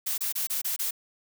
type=noise bursts; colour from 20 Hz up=blue; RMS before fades=-29 dBFS; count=6; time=0.06-0.91 s; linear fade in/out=10 ms; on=120 ms; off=26 ms; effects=none